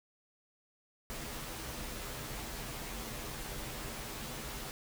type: noise with comb filter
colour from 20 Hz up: pink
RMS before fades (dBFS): -42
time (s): 1.1-4.71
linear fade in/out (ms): 0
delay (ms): 11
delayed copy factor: -0.65
effects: none